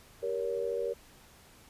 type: chord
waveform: sine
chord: G diminished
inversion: none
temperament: just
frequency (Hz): 392 / 470.4 / 564.5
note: G4 / Bb4 / Db5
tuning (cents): 0 / +16 / +31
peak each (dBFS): -37 / -32 / -36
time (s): 0.22-0.94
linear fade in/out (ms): 20
effects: pink hiss -57 dBFS RMS until 1.69 s + resampled to 32000 Hz